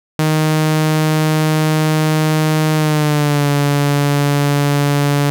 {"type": "tone with pitch glide", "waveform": "sawtooth", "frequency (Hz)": [155.56, 143.48], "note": ["D#3", "D3"], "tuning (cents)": [0, -40], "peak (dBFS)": -8, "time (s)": [0.19, 5.3], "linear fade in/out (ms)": 0, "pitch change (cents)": -140, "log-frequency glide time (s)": [2.74, 3.48], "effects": []}